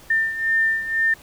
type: beating tone pair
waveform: sine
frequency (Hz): 1800 / 1802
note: A6 / A6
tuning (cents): +39 / +41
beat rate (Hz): 2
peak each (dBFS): -19 / -24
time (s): 0.1-1.14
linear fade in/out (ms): 5
effects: pink hiss -47 dBFS RMS until 1.22 s